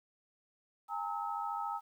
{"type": "tone cluster", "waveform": "sine", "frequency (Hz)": [814, 908, 1288], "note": ["G#5", "A#5", "E6"], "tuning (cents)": [-35, -46, -41], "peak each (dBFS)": [-39, -39, -39], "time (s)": [0.88, 1.81], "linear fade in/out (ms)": 50, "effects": ["11-bit"]}